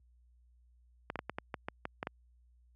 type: clicks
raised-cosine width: 0.5 ms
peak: -21 dBFS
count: 10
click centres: 1.101 / 1.157 / 1.191 / 1.296 / 1.385 / 1.542 / 1.685 / 1.854 / 2.029 / 2.071 s
effects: added 60 Hz sine -56 dBFS peak until 2.75 s + high-pass 80 Hz 12 dB/octave